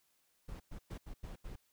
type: noise bursts at uneven times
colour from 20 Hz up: brown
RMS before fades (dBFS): -45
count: 6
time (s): 0.48-0.6 / 0.71-0.79 / 0.9-0.98 / 1.06-1.14 / 1.23-1.36 / 1.44-1.56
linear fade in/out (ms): 10
effects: white hiss -75 dBFS RMS until 1.72 s